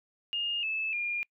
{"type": "tone with pitch steps", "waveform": "sine", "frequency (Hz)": [2835, 2615, 2412], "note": ["F7", "E7", "D7"], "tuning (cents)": [25, -15, 46], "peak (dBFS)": -29, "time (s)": [0.33, 1.23], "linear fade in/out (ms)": 0, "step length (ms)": 300, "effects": ["noise-tail reverb RT60 0.1 s tail -26 dB re dry"]}